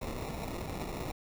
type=noise with sample-and-hold; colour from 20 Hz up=pink; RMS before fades=-38 dBFS; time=0.01-1.12 s; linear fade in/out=10 ms; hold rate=1575 Hz; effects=none